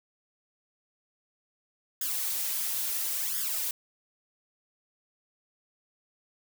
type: noise with flanger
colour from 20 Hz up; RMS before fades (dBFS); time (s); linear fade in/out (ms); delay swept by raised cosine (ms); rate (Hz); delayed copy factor
blue; -31; 2.01-3.71; 2; 0.59 to 6.49; 0.73; +1
effects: none